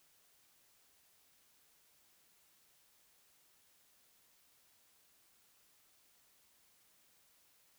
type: silence
effects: white hiss -70 dBFS RMS until 7.78 s